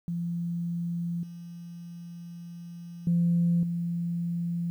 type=tone with level steps; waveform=sine; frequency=171.4 Hz; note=F3; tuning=32 cents flat; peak=-28 / -39 / -20 / -27 dBFS; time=0.08-4.7 s; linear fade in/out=0 ms; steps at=1.23 / 3.07 / 3.63 s; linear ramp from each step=2 ms; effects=tanh soft clip ceiling -16 dBFS + 10-bit